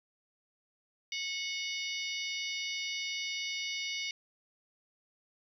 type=harmonic tone with a mistuned harmonic; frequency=731 Hz; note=F#5; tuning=21 cents flat; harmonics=3 / 4 / 5 / 6 / 7 / 8; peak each=-38 / -40 / -42 / -44 / -45 / -46 dBFS; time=1.12-4.11 s; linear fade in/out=2 ms; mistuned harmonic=6; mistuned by=+74 cents; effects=11-bit